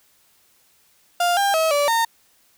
35% pulse tone with pitch steps, 701 / 799 / 642 / 578 / 916 Hz, F5 / G5 / E5 / D5 / A#5, +6 / +33 / -46 / -28 / -31 cents, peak -15 dBFS, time 1.2-2.05 s, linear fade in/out 5 ms, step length 170 ms, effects white hiss -59 dBFS RMS until 2.57 s

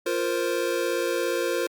square chord, F suspended fourth, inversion none, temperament equal, 349.2 / 466.2 / 523.3 Hz, F4 / Bb4 / C5, 0 / 0 / 0 cents, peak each -29 dBFS, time 0.06-1.67 s, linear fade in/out 5 ms, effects Opus 48 kbps

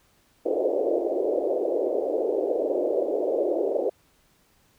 white band-pass noise, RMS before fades -25 dBFS, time 0.45-3.9 s, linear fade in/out 10 ms, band 330 to 600 Hz, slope 48 dB/octave, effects pink hiss -63 dBFS RMS until 4.78 s

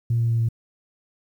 sine tone with pitch steps, 117 / 116.19 / 115.39 / 114.59 Hz, A#2 / A#2 / A#2 / A#2, +7 / -5 / -17 / -29 cents, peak -17 dBFS, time 0.1-0.488 s, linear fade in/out 5 ms, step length 97 ms, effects tanh soft clip ceiling -14 dBFS + 9-bit

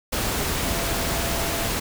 sine tone in noise, 675 Hz, E5, 41 cents sharp, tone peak -33 dBFS, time 0.64-1.68 s, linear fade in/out 10 ms, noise pink, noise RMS -25 dBFS, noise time 0.12-1.8 s, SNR -11 dB, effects none

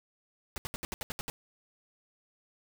pink noise bursts, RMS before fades -37 dBFS, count 9, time 0.56-1.3 s, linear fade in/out 0 ms, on 20 ms, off 70 ms, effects none

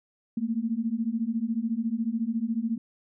sine beating tone pair, 220 / 234 Hz, A3 / A#3, 0 / +7 cents, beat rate 14 Hz, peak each -29 / -28 dBFS, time 0.37-2.78 s, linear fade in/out 5 ms, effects none

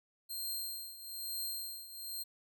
10% pulse tone with tremolo, 4186 Hz, C8, in tune, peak -29 dBFS, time 0.29-2.24 s, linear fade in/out 20 ms, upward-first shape triangle, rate 1.1 Hz, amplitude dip 80%, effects none

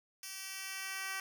10% pulse tone with high-pass filter sweep, 384.7 Hz, G4, 33 cents flat, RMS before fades -42 dBFS, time 0.23-1.2 s, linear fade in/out 2 ms, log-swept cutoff 4300 to 1400 Hz, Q 0.8, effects none

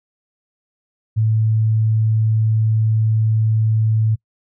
sine tone, 110 Hz, A2, in tune, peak -13 dBFS, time 1.16-4.16 s, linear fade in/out 20 ms, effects noise-tail reverb RT60 0.1 s tail -26 dB re dry

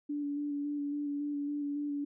sine tone with vibrato, 289.3 Hz, D4, 26 cents flat, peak -32 dBFS, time 0.09-2.05 s, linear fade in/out 10 ms, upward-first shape square, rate 3.6 Hz, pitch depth 15 cents each way, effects none

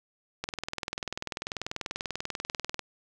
click train, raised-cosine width 0.2 ms, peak -15 dBFS, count 49, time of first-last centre 0.44-2.793 s, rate 20.4 Hz, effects none

